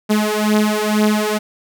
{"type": "beating tone pair", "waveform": "sawtooth", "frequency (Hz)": [211.3, 213.4], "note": ["G#3", "G#3"], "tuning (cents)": [30, 47], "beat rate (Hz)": 2.1, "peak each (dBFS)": [-13, -13], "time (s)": [0.09, 1.39], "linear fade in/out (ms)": 20, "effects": []}